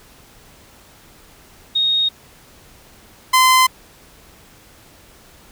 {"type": "tone pair in turn", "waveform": ["sine", "sawtooth"], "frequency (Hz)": [3729, 1030.2], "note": ["A#7", "C6"], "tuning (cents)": [0, -27], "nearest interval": "octave + minor seventh", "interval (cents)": 2227, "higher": "first", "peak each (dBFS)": [-14, -6], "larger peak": "second", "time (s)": [[1.75, 2.09], [3.33, 3.67]], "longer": "neither", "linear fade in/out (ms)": 10, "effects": ["pink hiss -47 dBFS RMS until 5.51 s"]}